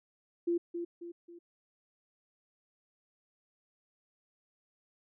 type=tone with echo; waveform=sine; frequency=343.6 Hz; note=F4; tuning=28 cents flat; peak=-27 dBFS; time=0.47-0.58 s; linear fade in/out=10 ms; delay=270 ms; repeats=3; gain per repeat=-7 dB; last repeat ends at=1.39 s; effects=none